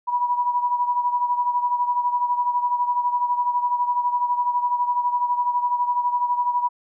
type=beating tone pair; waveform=sine; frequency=973 / 985 Hz; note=B5 / B5; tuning=-26 / -5 cents; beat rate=12 Hz; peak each=-20 / -26 dBFS; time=0.07-6.69 s; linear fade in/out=20 ms; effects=none